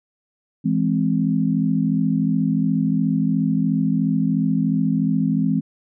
sine chord, E augmented, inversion none, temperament equal, 164.81 / 207.7 / 261.6 Hz, E3 / G#3 / B#3, 0 / 0 / 0 cents, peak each -21 dBFS, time 0.64-5.61 s, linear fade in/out 20 ms, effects none

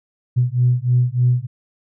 sine beating tone pair, 122.2 / 125.5 Hz, B2 / B2, -18 / +28 cents, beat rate 3.3 Hz, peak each -16 dBFS, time 0.36-1.47 s, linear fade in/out 20 ms, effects tanh soft clip ceiling -6 dBFS

